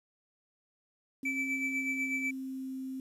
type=tone with pitch glide; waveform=sine; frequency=268 to 262.8 Hz; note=C4 to C4; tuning=+42 to +8 cents; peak=-36 dBFS; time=1.23-3 s; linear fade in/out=2 ms; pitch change=-34 cents; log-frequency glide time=1.34-2.74 s
type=tone with tremolo; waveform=triangle; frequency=2316 Hz; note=D7; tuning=25 cents flat; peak=-28 dBFS; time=1.25-2.31 s; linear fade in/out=5 ms; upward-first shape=sine; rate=8.1 Hz; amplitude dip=50%
effects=resampled to 32000 Hz + 10-bit